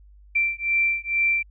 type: beating tone pair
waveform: sine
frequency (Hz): 2349 / 2351.2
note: D7 / D7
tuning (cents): 0 / +1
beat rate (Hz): 2.2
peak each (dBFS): -23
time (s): 0.35-1.43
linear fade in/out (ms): 10
effects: added 50 Hz sine -47 dBFS peak until 1.5 s